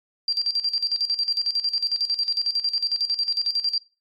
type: tone with tremolo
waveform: sine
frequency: 4727 Hz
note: D8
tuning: 10 cents sharp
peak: -19 dBFS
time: 0.28-3.78 s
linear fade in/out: 2 ms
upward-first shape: square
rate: 11 Hz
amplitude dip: 75%
effects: noise-tail reverb RT60 0.3 s tail -22 dB re dry + MP3 64 kbps